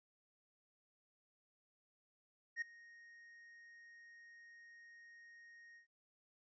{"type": "tone with ADSR envelope", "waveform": "triangle", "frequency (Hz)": 1864.7, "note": "A#6", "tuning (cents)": 0, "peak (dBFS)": -33, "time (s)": [2.56, 5.87], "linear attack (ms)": 56, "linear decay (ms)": 8, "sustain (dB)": -23, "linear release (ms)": 110, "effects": ["tanh soft clip ceiling -29 dBFS", "resampled to 16000 Hz"]}